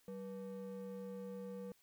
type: ring-modulated tone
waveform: triangle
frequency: 338.7 Hz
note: E4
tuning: 47 cents sharp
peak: -39 dBFS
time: 0.08-1.72 s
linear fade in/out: 2 ms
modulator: 147 Hz
effects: white hiss -72 dBFS RMS until 1.82 s

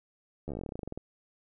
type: slowing click train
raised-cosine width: 2 ms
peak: -24 dBFS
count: 19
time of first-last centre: 0.48-0.976 s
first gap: 12 ms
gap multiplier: 1.09
effects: none

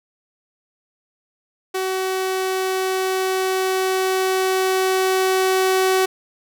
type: tone with level ramp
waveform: sawtooth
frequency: 377 Hz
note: F#4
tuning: 32 cents sharp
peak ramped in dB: -17 to -11 dBFS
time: 1.74-6.06 s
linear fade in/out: 10 ms
effects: none

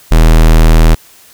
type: tone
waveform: square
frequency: 40.18 Hz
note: E1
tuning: 44 cents flat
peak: -3 dBFS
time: 0.11-0.95 s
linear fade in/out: 10 ms
effects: white hiss -41 dBFS RMS until 1.33 s

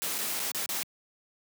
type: noise with dropouts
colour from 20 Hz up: white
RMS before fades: -32 dBFS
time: 0.02-0.83 s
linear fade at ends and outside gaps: 0 ms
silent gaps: 0.182-0.186 / 0.395-0.4 / 0.516-0.547 / 0.66-0.691 s
effects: high-pass 150 Hz 12 dB/octave

